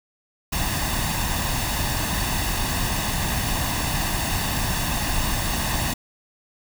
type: noise with comb filter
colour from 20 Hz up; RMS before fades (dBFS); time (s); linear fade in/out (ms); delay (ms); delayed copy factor
pink; -24; 0.52-5.94; 10; 1.1; +0.6
effects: none